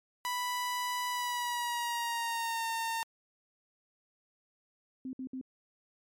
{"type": "tone with pitch glide", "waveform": "sawtooth", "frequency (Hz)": [987.8, 911.1], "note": ["B5", "A#5"], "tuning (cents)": [0, -40], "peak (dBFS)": -28, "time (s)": [0.25, 3.03], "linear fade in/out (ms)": 0, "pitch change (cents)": -140, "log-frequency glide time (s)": [1.1, 2.66]}
{"type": "tone bursts", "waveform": "sine", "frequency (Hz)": 260, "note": "C4", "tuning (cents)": -11, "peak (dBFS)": -36, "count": 3, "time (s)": [5.05, 5.413], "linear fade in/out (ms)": 2, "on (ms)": 81, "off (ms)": 60}
{"effects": ["MP3 64 kbps"]}